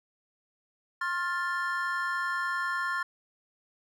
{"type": "chord", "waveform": "triangle", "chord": "F major", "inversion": "second", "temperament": "equal with one note detuned", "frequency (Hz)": [1066.6, 1396.9, 1760], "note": ["C6", "F6", "A6"], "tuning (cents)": [33, 0, 0], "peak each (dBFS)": -31, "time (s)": [1.01, 3.03], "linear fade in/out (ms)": 5, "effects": []}